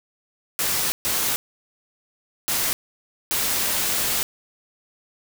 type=noise bursts at uneven times; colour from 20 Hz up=white; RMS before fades=-23 dBFS; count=4; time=0.59-0.92 / 1.05-1.36 / 2.48-2.73 / 3.31-4.23 s; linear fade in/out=0 ms; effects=none